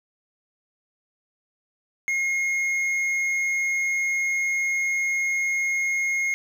sine tone with hard clipping, 2149 Hz, C7, 46 cents sharp, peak -23 dBFS, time 2.08-6.34 s, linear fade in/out 0 ms, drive 5 dB, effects none

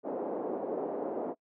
white band-pass noise, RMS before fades -35 dBFS, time 0.03-1.35 s, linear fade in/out 50 ms, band 260 to 640 Hz, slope 24 dB/octave, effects noise-tail reverb RT60 0.1 s tail -26 dB re dry

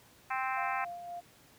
harmonic tone, 261.6 Hz, C4, in tune, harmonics 3 / 4 / 5 / 6 / 7 / 8 / 9 / 10, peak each -35 / -37 / -39 / -41 / -42 / -43 / -44 / -45 dBFS, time 0.3-0.85 s, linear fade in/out 10 ms
sine tone with tremolo, 698.5 Hz, F5, in tune, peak -38 dBFS, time 0.56-1.21 s, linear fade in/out 20 ms, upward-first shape sine, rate 3.8 Hz, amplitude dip 40%
effects pink hiss -60 dBFS RMS until 1.58 s + high-pass 80 Hz 12 dB/octave

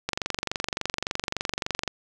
click train, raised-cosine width 0.2 ms, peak -9 dBFS, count 43, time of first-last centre 0.09-1.877 s, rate 23.5 Hz, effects none

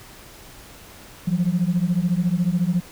sine beating tone pair, 169.7 / 183.7 Hz, F3 / F#3, -49 / -12 cents, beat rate 14 Hz, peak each -20 dBFS, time 1.27-2.81 s, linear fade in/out 10 ms, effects tanh soft clip ceiling -12 dBFS + pink hiss -44 dBFS RMS until 2.91 s

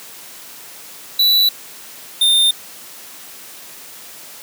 square tone pair in turn, 3951 / 3622 Hz, B7 / A7, 0 / +49 cents, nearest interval major second, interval 151 cents, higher first, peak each -11 dBFS, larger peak neither, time 1.19-1.49 / 2.21-2.51 s, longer neither, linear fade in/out 5 ms, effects white hiss -37 dBFS RMS until 4.42 s + high-pass 150 Hz 12 dB/octave

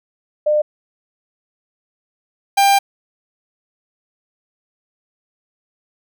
sine / 45% pulse tone pair in turn, 602 / 794.8 Hz, D5 / G5, +43 / +24 cents, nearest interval perfect fourth, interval 481 cents, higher second, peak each -12 / -10 dBFS, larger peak second, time 0.46-0.62 / 2.57-2.79 s, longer second, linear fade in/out 10 ms, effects none

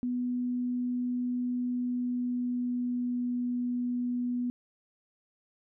sine tone with pitch glide, 246.9 to 245.1 Hz, B3 to B3, 0 to -13 cents, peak -28 dBFS, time 0.03-4.5 s, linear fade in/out 0 ms, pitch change -13 cents, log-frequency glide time 1.67-3.27 s, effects none

